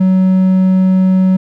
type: tone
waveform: triangle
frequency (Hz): 187.2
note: F#3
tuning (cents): +20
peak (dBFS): -5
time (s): 0-1.37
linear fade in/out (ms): 10
effects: none